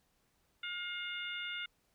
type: harmonic tone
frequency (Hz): 711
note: F5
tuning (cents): +31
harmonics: 2 / 3 / 4 / 5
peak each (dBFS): -43 / -43 / -43 / -46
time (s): 0.63-1.66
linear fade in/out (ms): 5
effects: pink hiss -75 dBFS RMS until 1.94 s